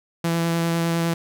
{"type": "tone with vibrato", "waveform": "sawtooth", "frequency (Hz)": 167.4, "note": "E3", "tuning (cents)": 27, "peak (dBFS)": -16, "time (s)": [0.24, 1.14], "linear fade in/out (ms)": 5, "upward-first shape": "sine", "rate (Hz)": 9.9, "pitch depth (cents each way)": 11, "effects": []}